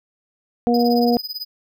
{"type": "harmonic tone", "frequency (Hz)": 238.9, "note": "A#3", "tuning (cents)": 43, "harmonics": [1, 2, 3], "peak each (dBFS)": [-16, -19, -21], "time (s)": [0.67, 1.17], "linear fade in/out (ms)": 0}
{"type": "tone with tremolo", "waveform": "square", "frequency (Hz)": 4984, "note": "D#8", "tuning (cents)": 2, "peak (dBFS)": -24, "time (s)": [0.74, 1.45], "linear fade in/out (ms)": 2, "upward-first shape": "triangle", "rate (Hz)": 18, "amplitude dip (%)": 100}
{"effects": []}